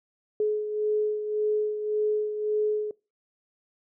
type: beating tone pair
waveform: sine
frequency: 424.1 / 425.9 Hz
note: G#4 / G#4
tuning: +36 / +44 cents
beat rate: 1.8 Hz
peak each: -24 / -32 dBFS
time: 0.4-2.91 s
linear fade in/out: 2 ms
effects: noise-tail reverb RT60 0.3 s tail -24 dB re dry